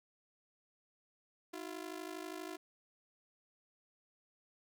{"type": "ring-modulated tone", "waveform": "sawtooth", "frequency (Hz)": 342.3, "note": "F4", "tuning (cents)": -35, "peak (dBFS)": -36, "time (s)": [1.53, 2.57], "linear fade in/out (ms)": 10, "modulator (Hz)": 26.2, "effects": []}